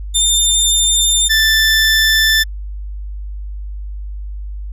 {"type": "tone pair in turn", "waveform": "20% pulse", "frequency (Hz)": [3603, 1764.4], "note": ["A7", "A6"], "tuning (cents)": [40, 4], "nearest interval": "octave", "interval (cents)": 1236, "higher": "first", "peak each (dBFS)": -5, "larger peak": "neither", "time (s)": [[0.14, 1.29], [1.29, 2.44]], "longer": "neither", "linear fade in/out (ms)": 20, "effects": ["added 50 Hz sine -23 dBFS peak until 4.72 s", "resampled to 32000 Hz"]}